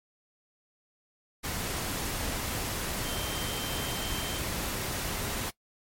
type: tone in noise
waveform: sine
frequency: 3136 Hz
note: G7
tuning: in tune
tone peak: -39 dBFS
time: 3.04-4.4 s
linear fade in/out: 20 ms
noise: pink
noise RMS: -33 dBFS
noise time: 1.43-5.51 s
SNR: -9 dB
effects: noise-tail reverb RT60 0.1 s tail -20 dB re dry + MP3 64 kbps